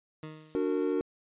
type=tone with exponential decay; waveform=20% pulse; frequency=155.56 Hz; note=D#3; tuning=in tune; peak=-33 dBFS; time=0.23-0.83 s; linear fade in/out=2 ms; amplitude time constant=130 ms
type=noise with tremolo; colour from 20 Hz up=violet; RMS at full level=-45 dBFS; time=0.3-0.93 s; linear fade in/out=0 ms; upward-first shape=triangle; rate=20 Hz; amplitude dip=40%
type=chord; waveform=triangle; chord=D augmented; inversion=none; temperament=just; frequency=293.7 / 367.1 / 458.9 Hz; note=D4 / F#4 / A#4; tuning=0 / -14 / -27 cents; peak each=-29 dBFS; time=0.55-1.01 s; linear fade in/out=0 ms
effects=resampled to 8000 Hz